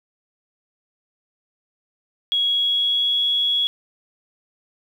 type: tone with pitch glide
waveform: sine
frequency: 3322 to 3349 Hz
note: G#7 to G#7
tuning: 0 to +14 cents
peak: -17 dBFS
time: 2.32-3.67 s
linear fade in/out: 0 ms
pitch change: +14 cents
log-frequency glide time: 2.45-3.24 s
effects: 8-bit